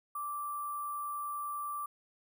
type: tone with sample-and-hold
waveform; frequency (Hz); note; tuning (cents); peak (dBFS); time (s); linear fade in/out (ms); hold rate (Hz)
sine; 1170; D6; -7; -35; 0.15-1.86; 5; 11025
effects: none